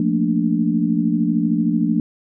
sine chord, Bb major seventh, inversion second, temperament equal, 174.61 / 220 / 233.1 / 293.7 Hz, F3 / A3 / Bb3 / D4, 0 / 0 / 0 / 0 cents, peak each -21 dBFS, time 0-2 s, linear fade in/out 2 ms, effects none

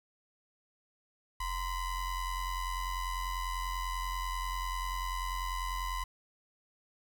square ring-modulated tone, 493.9 Hz, B4, in tune, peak -31 dBFS, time 1.4-6.04 s, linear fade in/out 5 ms, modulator 539 Hz, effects 10-bit

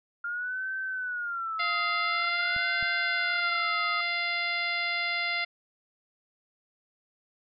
sine tone with vibrato, 1399 Hz, F6, 3 cents sharp, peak -30 dBFS, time 0.24-4.01 s, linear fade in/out 5 ms, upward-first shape sine, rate 0.47 Hz, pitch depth 170 cents each way
harmonic tone, 694 Hz, F5, 11 cents flat, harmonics 1 / 2 / 3 / 4 / 5 / 6 / 7, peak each -38 / -36 / -29 / -38 / -38 / -39 / -40 dBFS, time 1.59-5.45 s, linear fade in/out 10 ms
clicks, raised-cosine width 5 ms, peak -31 dBFS, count 2, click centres 2.564 / 2.827 s
effects none

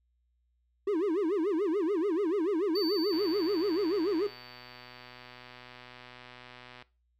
triangle tone with vibrato, 362.4 Hz, F#4, 36 cents flat, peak -24 dBFS, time 0.87-4.27 s, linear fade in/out 5 ms, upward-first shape sine, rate 6.9 Hz, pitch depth 270 cents each way
triangle tone with exponential decay, 4562 Hz, C#8, 49 cents sharp, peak -32 dBFS, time 2.75-6.16 s, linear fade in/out 5 ms, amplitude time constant 740 ms
click train, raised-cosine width 0.3 ms, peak -32 dBFS, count 459, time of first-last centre 3.13-6.824 s, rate 124 Hz
effects noise-tail reverb RT60 0.3 s tail -18 dB re dry + added 60 Hz sine -70 dBFS peak until 7.19 s

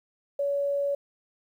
sine tone, 565 Hz, C#5, 33 cents sharp, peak -24 dBFS, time 0.39-0.95 s, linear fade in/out 5 ms, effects 10-bit

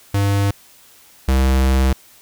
square tone pair in turn, 100 / 65.82 Hz, G2 / C2, +35 / +11 cents, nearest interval perfect fifth, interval 724 cents, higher first, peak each -15 / -13 dBFS, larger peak second, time 0.14-0.51 / 1.28-1.93 s, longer second, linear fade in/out 5 ms, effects white hiss -48 dBFS RMS until 2.21 s

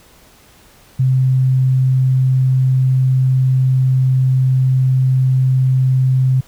sine tone, 130.2 Hz, C3, 8 cents flat, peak -10 dBFS, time 0.99-6.41 s, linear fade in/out 10 ms, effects pink hiss -47 dBFS RMS until 6.47 s

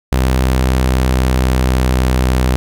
sawtooth tone with pitch glide, 64.3 to 63.45 Hz, C2 to B1, -30 to +47 cents, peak -7 dBFS, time 0.12-2.56 s, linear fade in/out 0 ms, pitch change -23 cents, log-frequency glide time 0.34-2.28 s, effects none

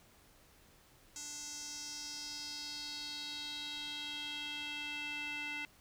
square tone with band-pass filter sweep, 294.3 Hz, D4, 4 cents sharp, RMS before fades -43 dBFS, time 1.16-5.65 s, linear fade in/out 0 ms, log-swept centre 6700 to 2400 Hz, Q 4, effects pink hiss -64 dBFS RMS until 5.8 s

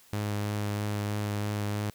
sawtooth tone with vibrato, 103.83 Hz, G#2, in tune, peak -25 dBFS, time 0.13-1.9 s, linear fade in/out 0 ms, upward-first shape sine, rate 3.1 Hz, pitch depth 12 cents each way, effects white hiss -58 dBFS RMS until 1.94 s

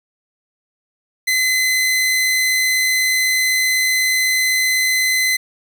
sawtooth tone, 2037 Hz, C7, 47 cents flat, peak -11 dBFS, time 1.27-5.37 s, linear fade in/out 10 ms, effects none

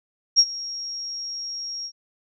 sine tone with ADSR envelope, 5588 Hz, F8, in tune, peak -9 dBFS, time 0.36-1.92 s, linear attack 31 ms, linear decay 54 ms, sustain -20 dB, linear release 67 ms, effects none

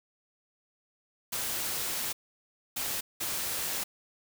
white noise bursts at uneven times, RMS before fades -33 dBFS, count 3, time 1.32-2.13 / 2.76-3.01 / 3.2-3.84 s, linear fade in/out 10 ms, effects none

